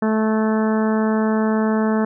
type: harmonic tone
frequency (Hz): 218.2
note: A3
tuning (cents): -14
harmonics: 1 / 2 / 3 / 4 / 5 / 6 / 7 / 8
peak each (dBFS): -17 / -23 / -27 / -29 / -31 / -33 / -34 / -35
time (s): 0.02-2.05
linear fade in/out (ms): 5
effects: none